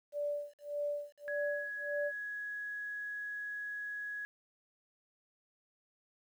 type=tone with tremolo; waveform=sine; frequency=583 Hz; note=D5; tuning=13 cents flat; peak=-32 dBFS; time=0.12-2.12 s; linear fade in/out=50 ms; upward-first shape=sine; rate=1.7 Hz; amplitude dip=100%
type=tone; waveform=sine; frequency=1673 Hz; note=G#6; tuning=12 cents sharp; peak=-38 dBFS; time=1.28-4.25 s; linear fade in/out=0 ms
effects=11-bit